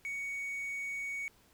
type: tone with quantisation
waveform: triangle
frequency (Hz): 2235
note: C#7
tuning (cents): +14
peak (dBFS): -34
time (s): 0.05-1.28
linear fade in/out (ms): 0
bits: 10
effects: pink hiss -65 dBFS RMS until 1.53 s